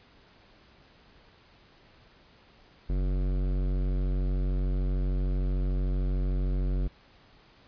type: tone with hard clipping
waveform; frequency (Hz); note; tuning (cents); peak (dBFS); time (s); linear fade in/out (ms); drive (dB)
sine; 46.67; F#1; +16; -27; 2.89-6.88; 10; 16
effects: pink hiss -58 dBFS RMS until 7.67 s + resampled to 11025 Hz